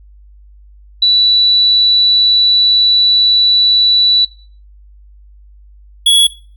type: tone pair in turn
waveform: sine / square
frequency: 3951 / 3363 Hz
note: B7 / G#7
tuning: 0 / +21 cents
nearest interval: minor third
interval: 279 cents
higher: first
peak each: -6 dBFS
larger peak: neither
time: 1.02-4.25 / 6.06-6.27 s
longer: first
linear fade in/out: 5 ms
effects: noise-tail reverb RT60 0.4 s tail -18 dB re dry + added 50 Hz sine -38 dBFS peak until 6.56 s